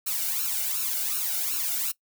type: noise with flanger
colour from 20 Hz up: blue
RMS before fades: -28 dBFS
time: 0.06-1.92 s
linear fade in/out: 10 ms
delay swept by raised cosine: 0.73 to 1.4 ms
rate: 2.7 Hz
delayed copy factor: +0.95
effects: noise-tail reverb RT60 0.1 s tail -21 dB re dry